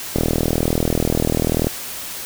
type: click train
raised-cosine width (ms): 2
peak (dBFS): -4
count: 62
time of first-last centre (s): 0.16-1.67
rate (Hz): 40.4
effects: white hiss -30 dBFS RMS until 2.25 s